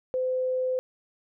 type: tone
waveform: sine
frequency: 512 Hz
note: C5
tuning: 38 cents flat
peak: -24 dBFS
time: 0.14-0.79 s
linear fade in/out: 0 ms
effects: none